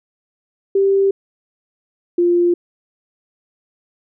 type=tone pair in turn; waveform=sine; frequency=392 / 348.8 Hz; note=G4 / F4; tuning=0 / -2 cents; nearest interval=major second; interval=202 cents; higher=first; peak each=-11 dBFS; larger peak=neither; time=0.75-1.11 / 2.18-2.54 s; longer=neither; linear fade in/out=5 ms; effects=none